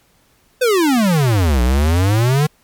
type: exponential two-way sweep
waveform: square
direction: down then up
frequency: 523.3 to 59 to 155.5 Hz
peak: -12 dBFS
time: 0.61-2.47 s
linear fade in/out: 10 ms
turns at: 1.62 s
effects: pink hiss -56 dBFS RMS until 2.63 s + MP3 96 kbps